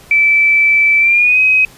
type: tone with pitch glide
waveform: sine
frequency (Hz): 2319 to 2529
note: D7 to D#7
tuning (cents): -22 to +28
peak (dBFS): -7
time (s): 0.11-1.65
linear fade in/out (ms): 2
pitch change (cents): +150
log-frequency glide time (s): 0.99-1.4
effects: pink hiss -41 dBFS RMS until 1.77 s + resampled to 32000 Hz